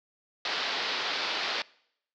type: low-pass noise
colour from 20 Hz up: white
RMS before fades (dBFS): -31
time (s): 0.45-1.62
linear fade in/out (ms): 2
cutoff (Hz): 4800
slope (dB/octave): 48
effects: noise-tail reverb RT60 0.7 s tail -23 dB re dry + high-pass 400 Hz 12 dB/octave